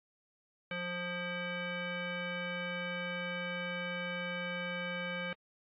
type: tone with frequency modulation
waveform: sine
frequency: 884 Hz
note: A5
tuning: 8 cents sharp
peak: -35 dBFS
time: 0.71-5.33 s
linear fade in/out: 2 ms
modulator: 706 Hz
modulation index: 2.7
effects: AAC 48 kbps